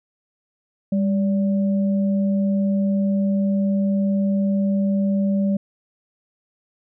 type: tone pair together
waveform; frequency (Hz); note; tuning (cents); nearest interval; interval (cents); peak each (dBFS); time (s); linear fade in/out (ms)
sine; 199 / 576.3; G3 / D5; +26 / -33; octave + tritone; 1841; -17 / -29; 0.92-5.57; 5
effects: none